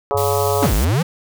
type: harmonic tone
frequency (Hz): 140.9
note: C#3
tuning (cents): +29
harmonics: 3 / 4 / 5 / 6 / 7 / 8 / 9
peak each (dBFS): -20 / -22 / -24 / -26 / -27 / -28 / -29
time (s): 0.11-0.66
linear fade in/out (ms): 0
type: tone with vibrato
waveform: sine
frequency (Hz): 98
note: G2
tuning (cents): 0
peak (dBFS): -22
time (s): 0.14-0.74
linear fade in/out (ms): 10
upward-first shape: sine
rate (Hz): 15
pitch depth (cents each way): 24
type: high-pass noise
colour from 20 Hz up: white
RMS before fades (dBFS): -28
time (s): 0.17-0.85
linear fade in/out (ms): 5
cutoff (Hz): 2900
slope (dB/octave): 12
type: exponential two-way sweep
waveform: square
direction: down then up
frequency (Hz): 358 to 46.25 to 184.1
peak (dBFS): -15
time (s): 0.62-1.03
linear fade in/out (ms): 10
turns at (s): 0.74
effects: none